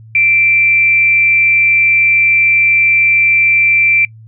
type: tone with amplitude modulation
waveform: sine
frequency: 2349 Hz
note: D7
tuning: in tune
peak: -6 dBFS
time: 0.15-4.05 s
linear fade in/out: 2 ms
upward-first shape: sine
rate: 271 Hz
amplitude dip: 30%
effects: noise-tail reverb RT60 0.1 s tail -25 dB re dry + added 111 Hz sine -34 dBFS peak until 4.27 s